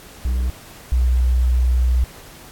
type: tone pair in turn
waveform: triangle / sine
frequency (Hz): 62.3 / 62.06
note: B1 / B1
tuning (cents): +16 / +9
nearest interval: unison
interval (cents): 7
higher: first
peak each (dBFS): -15 / -13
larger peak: second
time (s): 0.25-0.5 / 0.92-2.04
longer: second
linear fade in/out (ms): 0
effects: pink hiss -42 dBFS RMS until 2.51 s + AAC 64 kbps